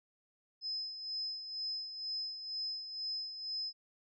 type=tone with tremolo; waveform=sine; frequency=5100 Hz; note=D#8; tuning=42 cents sharp; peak=-35 dBFS; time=0.61-3.73 s; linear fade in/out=50 ms; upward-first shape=sine; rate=2.1 Hz; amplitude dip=60%; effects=none